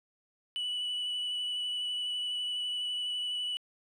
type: tone with vibrato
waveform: sine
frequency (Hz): 2960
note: F#7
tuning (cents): 0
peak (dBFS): -29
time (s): 0.56-3.57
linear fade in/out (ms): 0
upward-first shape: square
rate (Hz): 12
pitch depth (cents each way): 11
effects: tanh soft clip ceiling -30 dBFS + 11-bit